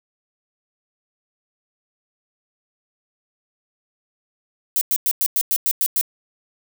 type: noise bursts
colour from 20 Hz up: violet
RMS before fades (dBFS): -19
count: 9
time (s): 4.76-6.012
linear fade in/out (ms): 0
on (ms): 52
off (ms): 98
effects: none